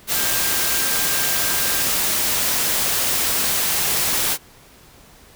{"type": "tone in noise", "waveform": "sine", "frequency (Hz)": 1591, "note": "G6", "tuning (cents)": 25, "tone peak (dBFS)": -31, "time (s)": [0.13, 1.86], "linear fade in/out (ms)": 50, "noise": "white", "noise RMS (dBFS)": -20, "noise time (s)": [0.07, 4.38], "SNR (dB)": -14, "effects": ["pink hiss -48 dBFS RMS until 5.35 s"]}